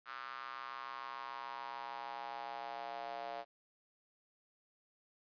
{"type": "tone with high-pass filter sweep", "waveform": "square", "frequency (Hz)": 63.4, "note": "B1", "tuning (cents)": 46, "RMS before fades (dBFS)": -45, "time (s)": [0.05, 3.45], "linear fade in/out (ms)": 50, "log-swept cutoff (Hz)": [1300, 660], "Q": 4.4, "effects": ["resampled to 11025 Hz", "12-bit"]}